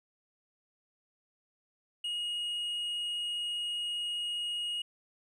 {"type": "tone with tanh clipping", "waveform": "sine", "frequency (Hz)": 2879, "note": "F#7", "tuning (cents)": -48, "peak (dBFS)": -33, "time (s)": [2.04, 4.82], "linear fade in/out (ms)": 5, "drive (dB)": 4, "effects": []}